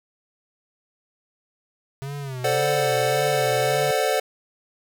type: tone with vibrato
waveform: square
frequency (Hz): 133.9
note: C3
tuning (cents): +40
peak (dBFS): -30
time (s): 2.02-3.91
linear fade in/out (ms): 0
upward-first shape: sine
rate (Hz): 1.8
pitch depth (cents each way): 120
type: chord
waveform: square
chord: D dominant seventh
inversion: second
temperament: equal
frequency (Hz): 440 / 523.3 / 587.3 / 740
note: A4 / C5 / D5 / F#5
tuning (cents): 0 / 0 / 0 / 0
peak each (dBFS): -26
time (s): 2.44-4.2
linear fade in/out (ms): 5
effects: none